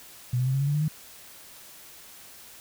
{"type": "tone with pitch steps", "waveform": "sine", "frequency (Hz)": [123.47, 127.53, 131.72, 136.05, 140.53, 145.14, 149.92, 154.85], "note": ["B2", "C3", "C3", "C#3", "C#3", "D3", "D3", "D#3"], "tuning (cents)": [0, -44, 12, -32, 24, -20, 36, -8], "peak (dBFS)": -22, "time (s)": [0.33, 0.882], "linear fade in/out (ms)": 5, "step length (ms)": 69, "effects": ["white hiss -48 dBFS RMS until 2.6 s"]}